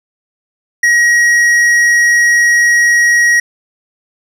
triangle tone with tanh clipping, 1898 Hz, A#6, 31 cents sharp, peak -8 dBFS, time 0.83-3.4 s, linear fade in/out 5 ms, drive 13 dB, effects none

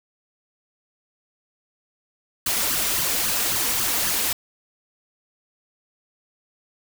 white noise with flanger, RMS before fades -23 dBFS, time 2.46-4.33 s, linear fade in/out 5 ms, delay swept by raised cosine 0.63 to 4.33 ms, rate 3.7 Hz, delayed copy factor +0.7, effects none

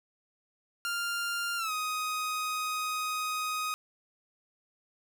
sawtooth tone with pitch glide, 1396.9 to 1251.7 Hz, F6 to D#6, 0 to +10 cents, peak -27 dBFS, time 0.85-3.74 s, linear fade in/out 0 ms, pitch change -190 cents, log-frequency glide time 1.57-1.72 s, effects none

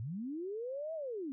sine linear two-way sweep, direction up then down, 100.3 to 659.3 to 254.6 Hz, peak -37 dBFS, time 0-1.32 s, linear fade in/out 0 ms, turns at 0.94 s, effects none

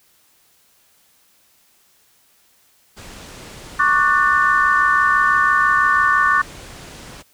pink low-pass noise, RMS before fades -38 dBFS, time 2.96-7.23 s, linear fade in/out 20 ms, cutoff 9600 Hz, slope 24 dB/octave
sine chord, D major seventh, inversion third, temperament equal with one note detuned, 1108.7 / 1174.7 / 1480 / 1788.7 Hz, C#6 / D6 / F#6 / A6, 0 / 0 / 0 / +28 cents, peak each -18 dBFS, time 3.79-6.42 s, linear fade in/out 10 ms
effects white hiss -57 dBFS RMS until 7.33 s

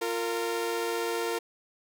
sawtooth tone pair together, 348.6 / 459.7 Hz, F4 / A#4, -3 / -24 cents, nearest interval perfect fourth, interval 479 cents, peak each -29 / -26 dBFS, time 0.01-1.39 s, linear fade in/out 10 ms, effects none

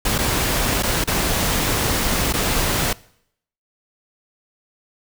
pink noise with dropouts, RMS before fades -20 dBFS, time 0.05-2.93 s, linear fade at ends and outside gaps 5 ms, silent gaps 0.181-0.186 / 0.826-0.832 / 1.041-1.074 / 2.327-2.336 s, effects noise-tail reverb RT60 0.7 s tail -22 dB re dry

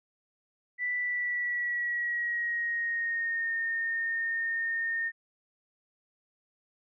sine tone with pitch glide, 1975 to 1832.1 Hz, B6 to A#6, 0 to -30 cents, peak -28 dBFS, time 0.78-5.12 s, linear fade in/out 50 ms, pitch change -130 cents, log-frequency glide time 0.97-3.53 s, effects none

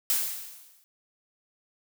blue noise with exponential decay, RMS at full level -23 dBFS, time 0.1-0.84 s, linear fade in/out 0 ms, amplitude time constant 160 ms, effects none

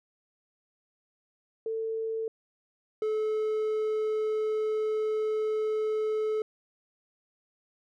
sine / triangle tone pair in turn, 446.2 / 432.2 Hz, A4 / A4, +24 / -31 cents, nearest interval minor second, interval 55 cents, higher first, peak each -29 / -24 dBFS, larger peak second, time 1.66-2.28 / 3.02-6.42 s, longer second, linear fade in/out 2 ms, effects none

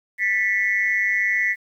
sine tone with amplitude modulation, 1975.5 Hz, B6, in tune, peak -13 dBFS, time 0.18-1.56 s, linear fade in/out 50 ms, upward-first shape sine, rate 202 Hz, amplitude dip 100%, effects tanh soft clip ceiling -9 dBFS + 9-bit

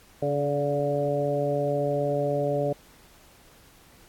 harmonic tone with a mistuned harmonic, 143 Hz, D3, 46 cents flat, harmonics 1 / 2 / 3 / 4 / 5, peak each -30 / -33 / -29 / -26 / -34 dBFS, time 0.22-2.73 s, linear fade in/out 5 ms, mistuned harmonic 4, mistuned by +20 cents, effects pink hiss -55 dBFS RMS until 4.08 s + AAC 64 kbps

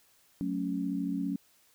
sine chord, F# minor, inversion none, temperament equal, 185 / 220 / 277.2 Hz, F#3 / A3 / C#4, 0 / 0 / 0 cents, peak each -34 / -37 / -32 dBFS, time 0.41-1.36 s, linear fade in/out 0 ms, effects white hiss -65 dBFS RMS until 1.74 s

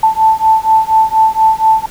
sine beating tone pair, 880 / 884.2 Hz, A5 / A5, 0 / +8 cents, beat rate 4.2 Hz, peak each -10 dBFS, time 0.03-1.86 s, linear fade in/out 5 ms, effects pink hiss -35 dBFS RMS until 1.9 s

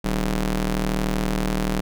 sawtooth ring-modulated tone, 113.2 Hz, A2, 50 cents sharp, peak -14 dBFS, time 0.04-1.81 s, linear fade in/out 10 ms, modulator 77.1 Hz, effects none

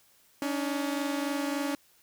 sawtooth tone pair together, 281.1 / 304.6 Hz, C#4 / D#4, +24 / -37 cents, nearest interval minor second, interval 139 cents, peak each -26 / -31 dBFS, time 0.42-1.75 s, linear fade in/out 2 ms, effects white hiss -63 dBFS RMS until 2.02 s

